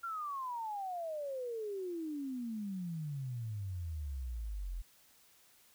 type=exponential sweep; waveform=sine; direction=down; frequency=1396.9 to 41.33 Hz; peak=-37 dBFS; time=0.03-4.82 s; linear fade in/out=10 ms; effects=white hiss -65 dBFS RMS until 5.74 s